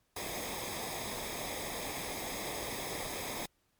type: noise with comb filter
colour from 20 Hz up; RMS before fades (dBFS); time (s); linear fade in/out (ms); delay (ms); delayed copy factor
pink; -39; 0.16-3.46; 5; 0.69; -0.7
effects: pink hiss -75 dBFS RMS until 3.79 s + MP3 96 kbps